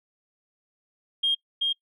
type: tone with echo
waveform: sine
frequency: 3226 Hz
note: G7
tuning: 49 cents sharp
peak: -19 dBFS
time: 1.23-1.35 s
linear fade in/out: 10 ms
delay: 380 ms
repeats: 1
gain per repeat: -2 dB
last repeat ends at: 1.73 s
effects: noise-tail reverb RT60 0.1 s tail -24 dB re dry + tanh soft clip ceiling -15 dBFS